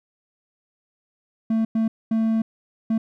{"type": "tone bursts at uneven times", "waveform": "triangle", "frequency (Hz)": 223.2, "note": "A3", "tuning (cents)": 25, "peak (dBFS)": -16, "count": 4, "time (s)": [[1.5, 1.65], [1.75, 1.88], [2.11, 2.42], [2.9, 2.98]], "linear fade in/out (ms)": 5, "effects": []}